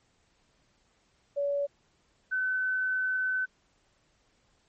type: tone pair in turn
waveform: sine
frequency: 568 / 1516.4 Hz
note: C#5 / F#6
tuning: +42 / +42 cents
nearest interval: octave + perfect fourth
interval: 1700 cents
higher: second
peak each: -26 dBFS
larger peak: neither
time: 1.36-1.67 / 2.31-3.46 s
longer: second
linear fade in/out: 20 ms
effects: pink hiss -69 dBFS RMS until 4.68 s + MP3 32 kbps